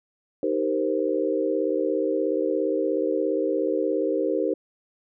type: chord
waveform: sine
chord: C minor seventh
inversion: first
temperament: equal with one note detuned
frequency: 311.1 / 387.9 / 466.2 / 523.3 Hz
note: Eb4 / G4 / Bb4 / C5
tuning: 0 / -18 / 0 / 0 cents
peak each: -27 dBFS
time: 0.43-4.54 s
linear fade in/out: 2 ms
effects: none